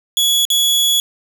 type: tone with dropouts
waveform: sawtooth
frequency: 3375 Hz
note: G#7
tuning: 27 cents sharp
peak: -9 dBFS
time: 0.17-1 s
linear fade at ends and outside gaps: 1 ms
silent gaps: 0.452-0.502 s
effects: 7-bit

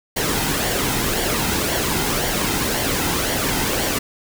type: noise with flanger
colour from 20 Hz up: pink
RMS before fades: -21 dBFS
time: 0.16-3.99 s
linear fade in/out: 10 ms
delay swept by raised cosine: 0.78 to 1.78 ms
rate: 1.9 Hz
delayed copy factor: -0.5
effects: none

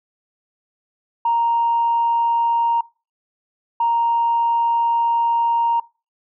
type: tone pair in turn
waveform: sine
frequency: 932.3 / 932.3 Hz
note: A#5 / A#5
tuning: 0 / 0 cents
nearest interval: unison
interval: 0 cents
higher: neither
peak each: -14 dBFS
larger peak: neither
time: 1.25-2.81 / 3.8-5.8 s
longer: second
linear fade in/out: 5 ms
effects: noise-tail reverb RT60 0.3 s tail -22 dB re dry + tanh soft clip ceiling -10 dBFS

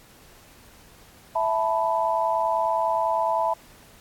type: chord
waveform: sine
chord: E suspended fourth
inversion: none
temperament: just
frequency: 659.3 / 879 / 988.9 Hz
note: E5 / A5 / B5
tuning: 0 / -2 / +2 cents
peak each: -25 dBFS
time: 1.35-3.54 s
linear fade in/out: 10 ms
effects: pink hiss -52 dBFS RMS until 4 s + AAC 64 kbps

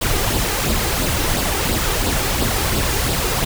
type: noise with flanger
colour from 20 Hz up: pink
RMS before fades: -19 dBFS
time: 0.01-3.45 s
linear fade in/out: 10 ms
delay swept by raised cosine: 0.23 to 2.53 ms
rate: 2.9 Hz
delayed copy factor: +0.5
effects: none

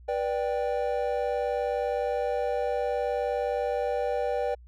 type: chord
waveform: triangle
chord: G major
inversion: first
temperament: equal with one note detuned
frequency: 487.9 / 587.3 / 784 Hz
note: B4 / D5 / G5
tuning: -21 / 0 / 0 cents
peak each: -27 / -28 / -30 dBFS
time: 0.08-4.55 s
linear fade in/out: 10 ms
effects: added 60 Hz sine -47 dBFS peak until 4.67 s

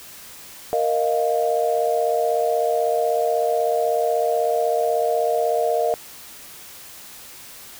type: chord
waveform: sine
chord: Bb suspended fourth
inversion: none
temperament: equal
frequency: 466.2 / 622.3 / 698.5 Hz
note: Bb4 / Eb5 / F5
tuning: 0 / 0 / 0 cents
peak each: -22 dBFS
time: 0.73-5.94 s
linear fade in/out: 0 ms
effects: white hiss -41 dBFS RMS until 7.79 s

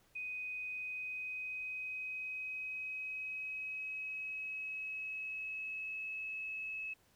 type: tone with pitch glide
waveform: sine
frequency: 2500 to 2584 Hz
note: D#7 to E7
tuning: +8 to -35 cents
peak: -39 dBFS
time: 0.15-6.94 s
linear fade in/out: 10 ms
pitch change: +57 cents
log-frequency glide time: 0.66-6.05 s
effects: pink hiss -70 dBFS RMS until 7.15 s

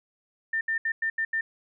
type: tone bursts at uneven times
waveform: sine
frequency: 1802 Hz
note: A6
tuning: 41 cents sharp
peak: -24 dBFS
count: 6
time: 0.53-0.61 / 0.68-0.78 / 0.85-0.92 / 1.02-1.1 / 1.18-1.25 / 1.33-1.41 s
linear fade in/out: 5 ms
effects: none

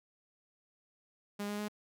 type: tone with pitch steps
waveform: sawtooth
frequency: 204.2 / 206.7 / 209.2 Hz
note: G#3 / G#3 / G#3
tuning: -29 / -8 / +13 cents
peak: -32 dBFS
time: 1.39-1.684 s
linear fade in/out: 10 ms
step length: 98 ms
effects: none

